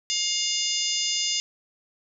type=harmonic tone; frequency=709 Hz; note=F5; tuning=26 cents sharp; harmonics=3 / 4 / 5 / 6 / 7 / 8 / 9 / 10; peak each=-37 / -30 / -31 / -39 / -28 / -40 / -30 / -34 dBFS; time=0.1-1.4 s; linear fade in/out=0 ms; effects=none